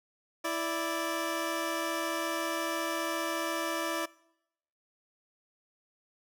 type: tone pair together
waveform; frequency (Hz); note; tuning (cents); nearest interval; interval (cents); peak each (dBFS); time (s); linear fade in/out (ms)
15% pulse; 330 / 585.5; E4 / D5; +2 / -5; minor seventh; 993; -27; 0.44-4.06; 10
effects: noise-tail reverb RT60 0.8 s tail -23 dB re dry